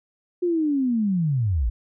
sine linear sweep, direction down, 361.4 to 48.51 Hz, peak -19 dBFS, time 0.42-1.7 s, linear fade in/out 10 ms, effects none

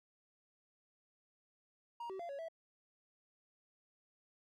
triangle tone with pitch steps, 942 / 382.2 / 688 / 558 / 656 Hz, A#5 / G4 / F5 / C#5 / E5, +18 / -44 / -26 / +11 / -9 cents, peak -40 dBFS, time 2-2.485 s, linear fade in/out 5 ms, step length 97 ms, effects none

